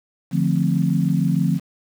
sine chord, D minor seventh, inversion none, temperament equal with one note detuned, 148.37 / 174.61 / 220 / 261.6 Hz, D3 / F3 / A3 / C4, +18 / 0 / 0 / 0 cents, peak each -21 / -19 / -25 / -25 dBFS, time 0.31-1.6 s, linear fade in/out 50 ms, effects 7-bit

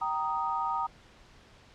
sine chord, Eb major, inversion first, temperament just, 777.8 / 933.4 / 1244.5 Hz, G5 / Bb5 / Eb6, -14 / +2 / 0 cents, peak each -35 / -31 / -32 dBFS, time 0.01-0.87 s, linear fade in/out 10 ms, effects pink hiss -56 dBFS RMS until 1.74 s + low-pass 5000 Hz 12 dB/octave

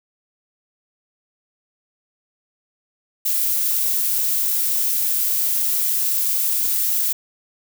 violet noise, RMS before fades -20 dBFS, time 3.25-7.13 s, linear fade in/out 10 ms, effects none

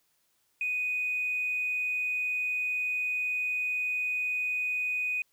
triangle tone with tanh clipping, 2489 Hz, D#7, in tune, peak -27 dBFS, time 0.61-5.22 s, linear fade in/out 2 ms, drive 1 dB, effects white hiss -72 dBFS RMS until 5.32 s

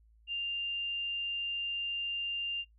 sine tone, 2794 Hz, F7, in tune, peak -32 dBFS, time 0.27-2.65 s, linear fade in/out 50 ms, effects noise-tail reverb RT60 0.1 s tail -20 dB re dry + added 55 Hz sine -60 dBFS peak until 2.78 s

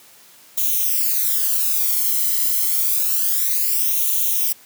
violet noise with flanger, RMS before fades -19 dBFS, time 0.57-4.53 s, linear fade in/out 10 ms, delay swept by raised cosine 0.3 to 0.99 ms, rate 0.28 Hz, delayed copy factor +0.9, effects white hiss -48 dBFS RMS until 4.65 s + high-pass 100 Hz 12 dB/octave

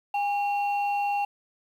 sine tone pair together, 813.7 / 2742 Hz, G#5 / F7, -36 / -32 cents, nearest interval octave + major sixth, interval 2104 cents, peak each -23 / -33 dBFS, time 0.14-1.25 s, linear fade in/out 5 ms, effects tanh soft clip ceiling -19 dBFS + 9-bit

